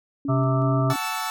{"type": "tone with tremolo", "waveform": "sine", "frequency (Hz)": 280, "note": "C#4", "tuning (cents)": 18, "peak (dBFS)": -25, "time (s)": [0.25, 0.96], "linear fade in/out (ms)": 2, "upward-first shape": "square", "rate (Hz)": 2.7, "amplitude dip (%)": 25}
{"type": "harmonic tone", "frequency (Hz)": 130.81, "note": "C3", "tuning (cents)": 0, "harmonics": [1, 3, 5, 7, 9, 10], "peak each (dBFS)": [-20, -32, -27, -38, -29, -34], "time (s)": [0.28, 0.94], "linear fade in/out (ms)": 20}
{"type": "chord", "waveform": "sawtooth", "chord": "F# minor seventh", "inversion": "none", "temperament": "equal with one note detuned", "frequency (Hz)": [740, 880, 1128.8, 1318.5], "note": ["F#5", "A5", "C#6", "E6"], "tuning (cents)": [0, 0, 31, 0], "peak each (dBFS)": [-30, -26, -31, -26], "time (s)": [0.9, 1.3], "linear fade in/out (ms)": 0}
{"effects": []}